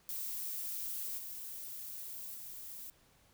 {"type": "noise with level steps", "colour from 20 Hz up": "violet", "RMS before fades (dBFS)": [-40, -45, -47], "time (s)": [0.09, 2.9], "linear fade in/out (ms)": 0, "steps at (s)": [1.17, 2.34], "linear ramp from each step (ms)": 20, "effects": ["pink hiss -67 dBFS RMS until 3.33 s"]}